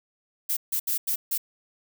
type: noise bursts at uneven times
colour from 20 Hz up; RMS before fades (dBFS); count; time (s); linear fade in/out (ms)
violet; -26; 5; 0.49-0.57 / 0.72-0.8 / 0.87-0.98 / 1.07-1.16 / 1.31-1.38; 10
effects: none